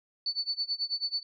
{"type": "tone with tremolo", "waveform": "sine", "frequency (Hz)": 4486, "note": "C#8", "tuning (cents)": 20, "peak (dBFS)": -26, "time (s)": [0.26, 1.23], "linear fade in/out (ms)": 2, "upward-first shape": "sine", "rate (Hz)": 9.2, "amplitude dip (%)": 95, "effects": []}